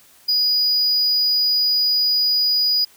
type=tone; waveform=triangle; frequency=4920 Hz; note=D#8; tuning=20 cents flat; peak=-14 dBFS; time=0.28-2.85 s; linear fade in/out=10 ms; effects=white hiss -51 dBFS RMS until 2.96 s